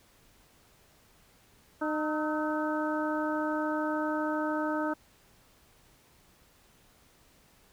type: harmonic tone with a mistuned harmonic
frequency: 305.5 Hz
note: D#4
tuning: 32 cents flat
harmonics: 1 / 2 / 3 / 4 / 5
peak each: -31 / -34 / -36 / -37 / -38 dBFS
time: 1.81-4.94 s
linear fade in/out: 10 ms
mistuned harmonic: 4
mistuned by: +73 cents
effects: pink hiss -62 dBFS RMS until 7.72 s